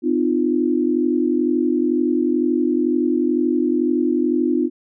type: tone cluster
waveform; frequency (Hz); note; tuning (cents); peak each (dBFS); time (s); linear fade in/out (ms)
sine; 253.8 / 305.4 / 347.5; B3 / D#4 / F4; +47 / -32 / -9; -20; 0.02-4.7; 50
effects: none